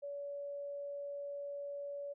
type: tone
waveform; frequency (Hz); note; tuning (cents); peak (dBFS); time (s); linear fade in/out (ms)
sine; 569; C#5; +45; -40; 0.02-2.14; 20
effects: none